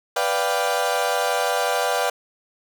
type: chord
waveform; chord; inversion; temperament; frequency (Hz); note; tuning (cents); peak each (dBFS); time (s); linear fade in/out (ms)
30% pulse; G dominant seventh; first; equal; 493.9 / 587.3 / 698.5 / 784; B4 / D5 / F5 / G5; 0 / 0 / 0 / 0; -23; 0.16-2.1; 5
effects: none